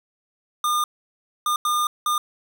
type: tone bursts at uneven times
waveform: square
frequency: 1210 Hz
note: D#6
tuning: 49 cents flat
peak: -20 dBFS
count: 4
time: 0.64-0.84 / 1.46-1.56 / 1.65-1.87 / 2.06-2.18 s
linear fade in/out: 2 ms
effects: none